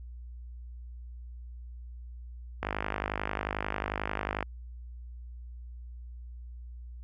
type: click train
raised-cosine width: 0.5 ms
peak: -15 dBFS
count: 93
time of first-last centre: 2.63-4.427 s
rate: 51.2 Hz
effects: added 60 Hz sine -41 dBFS peak until 7.03 s